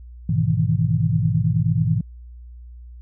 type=chord; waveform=sine; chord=E major seventh; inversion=first; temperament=equal; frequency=103.83 / 123.47 / 155.56 / 164.81 Hz; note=G#2 / B2 / D#3 / E3; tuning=0 / 0 / 0 / 0 cents; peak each=-22 dBFS; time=0.29-2.01 s; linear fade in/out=5 ms; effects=added 60 Hz sine -37 dBFS peak until 3.01 s